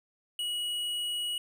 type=tone with hard clipping; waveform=sine; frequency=2913 Hz; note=F#7; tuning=28 cents flat; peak=-32 dBFS; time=0.39-1.38 s; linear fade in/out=2 ms; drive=9 dB; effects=none